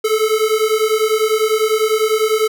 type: beating tone pair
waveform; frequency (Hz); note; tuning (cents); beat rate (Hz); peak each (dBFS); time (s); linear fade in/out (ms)
square; 430 / 440; A4 / A4; -40 / 0; 10; -17; 0.04-2.48; 10
effects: none